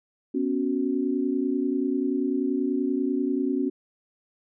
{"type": "chord", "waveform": "sine", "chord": "B suspended second", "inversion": "none", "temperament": "equal", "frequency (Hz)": [246.9, 277.2, 370], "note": ["B3", "C#4", "F#4"], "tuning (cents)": [0, 0, 0], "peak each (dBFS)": [-28, -25, -29], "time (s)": [0.34, 3.7], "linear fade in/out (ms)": 10, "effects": []}